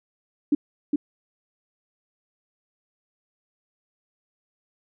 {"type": "tone with echo", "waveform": "sine", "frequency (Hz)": 291.7, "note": "D4", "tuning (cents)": -12, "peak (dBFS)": -15, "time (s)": [0.52, 0.55], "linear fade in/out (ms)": 5, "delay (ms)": 410, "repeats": 1, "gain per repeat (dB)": -3, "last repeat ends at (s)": 0.96, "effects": []}